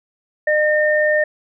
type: tone pair together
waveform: sine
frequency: 607 / 1821.3 Hz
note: D#5 / A#6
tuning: -43 / -41 cents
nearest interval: octave + perfect fifth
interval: 1902 cents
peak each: -15 / -17 dBFS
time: 0.47-1.24 s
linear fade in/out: 5 ms
effects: none